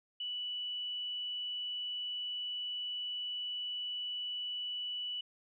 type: tone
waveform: sine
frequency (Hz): 2960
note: F#7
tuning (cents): 0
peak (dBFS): -36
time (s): 0.2-5.21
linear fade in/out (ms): 5
effects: none